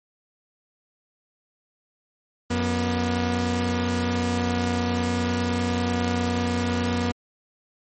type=tone pair together; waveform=sawtooth; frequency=90.4 / 241.3 Hz; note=F#2 / B3; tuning=-40 / -40 cents; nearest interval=octave + perfect fourth; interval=1700 cents; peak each=-22 / -20 dBFS; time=2.5-7.12 s; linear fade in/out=10 ms; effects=MP3 32 kbps